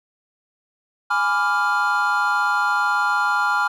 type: chord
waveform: triangle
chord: G# diminished seventh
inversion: none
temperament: equal with one note detuned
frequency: 830.6 / 996.4 / 1174.7 / 1396.9 Hz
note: G#5 / B5 / D6 / F6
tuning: 0 / +15 / 0 / 0 cents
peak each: -22 / -23 / -24 / -18 dBFS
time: 1.1-3.68 s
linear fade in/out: 10 ms
effects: none